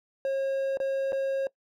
triangle tone with dropouts, 541 Hz, C#5, 42 cents flat, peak -23 dBFS, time 0.25-1.47 s, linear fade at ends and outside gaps 1 ms, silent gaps 0.772-0.801 / 1.122-1.129 s, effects noise-tail reverb RT60 0.1 s tail -22 dB re dry

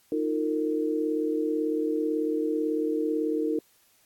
sine chord, Eb suspended second, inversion none, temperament equal with one note detuned, 311.1 / 349.2 / 456.6 Hz, Eb4 / F4 / Bb4, 0 / 0 / -36 cents, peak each -27 / -33 / -28 dBFS, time 0.12-3.59 s, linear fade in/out 2 ms, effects white hiss -63 dBFS RMS until 4.05 s + AAC 64 kbps

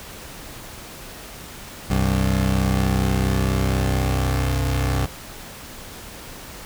20% pulse tone pair together, 64.3 / 96.34 Hz, C2 / G2, -30 / -30 cents, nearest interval perfect fifth, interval 700 cents, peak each -15 / -18 dBFS, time 1.9-5.06 s, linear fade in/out 5 ms, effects pink hiss -38 dBFS RMS until 6.65 s

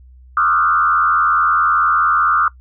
sine tone with frequency modulation, 1292 Hz, E6, 35 cents flat, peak -11 dBFS, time 0.37-2.48 s, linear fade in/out 2 ms, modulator 82.3 Hz, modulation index 1.7, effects noise-tail reverb RT60 0.1 s tail -20 dB re dry + added 63 Hz sine -40 dBFS peak until 2.6 s

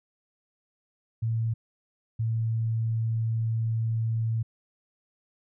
sine tone pair in turn, 113.4 / 112.99 Hz, A#2 / A2, -47 / +46 cents, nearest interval unison, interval 7 cents, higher first, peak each -24 dBFS, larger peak neither, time 1.22-1.54 / 2.19-4.43 s, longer second, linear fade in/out 10 ms, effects none

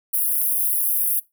pink high-pass noise, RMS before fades -21 dBFS, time 0.13-1.2 s, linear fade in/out 10 ms, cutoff 10000 Hz, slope 96 dB/octave, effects noise-tail reverb RT60 0.2 s tail -20 dB re dry

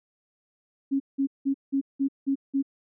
sine tone bursts, 273.9 Hz, C#4, 21 cents flat, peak -21 dBFS, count 7, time 0.91-2.627 s, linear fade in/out 20 ms, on 91 ms, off 180 ms, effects none

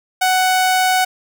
sawtooth tone, 744 Hz, F#5, 9 cents sharp, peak -9 dBFS, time 0.21-1.05 s, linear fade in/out 10 ms, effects none

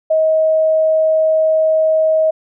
sine tone, 633 Hz, D#5, 30 cents sharp, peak -10 dBFS, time 0.1-2.31 s, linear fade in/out 10 ms, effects none

